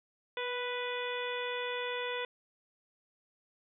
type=harmonic tone with a mistuned harmonic; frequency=493.9 Hz; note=B4; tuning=in tune; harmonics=1 / 2 / 3 / 4 / 5 / 6 / 7; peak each=-37 / -41 / -43 / -42 / -43 / -48 / -43 dBFS; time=0.37-2.25 s; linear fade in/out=2 ms; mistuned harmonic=1; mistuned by=-16 cents; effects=none